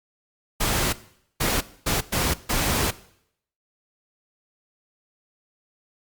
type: noise bursts at uneven times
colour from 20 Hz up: pink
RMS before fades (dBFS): -23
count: 5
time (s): 0.6-0.93 / 1.4-1.61 / 1.86-2.01 / 2.12-2.34 / 2.49-2.91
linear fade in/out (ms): 10
effects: noise-tail reverb RT60 0.7 s tail -18 dB re dry + Opus 48 kbps